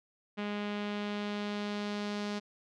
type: tone with low-pass filter sweep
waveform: sawtooth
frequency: 206.5 Hz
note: G#3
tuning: 10 cents flat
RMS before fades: -36 dBFS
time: 0.37-2.4 s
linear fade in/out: 20 ms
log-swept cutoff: 2900 to 4900 Hz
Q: 1.6
effects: none